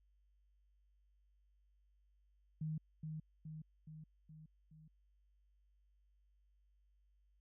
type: tone with echo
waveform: sine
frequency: 156.1 Hz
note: D#3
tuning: 6 cents sharp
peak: -38 dBFS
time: 2.61-2.78 s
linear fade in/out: 5 ms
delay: 420 ms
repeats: 5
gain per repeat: -4 dB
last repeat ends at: 4.88 s
effects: added 50 Hz sine -70 dBFS peak until 7.4 s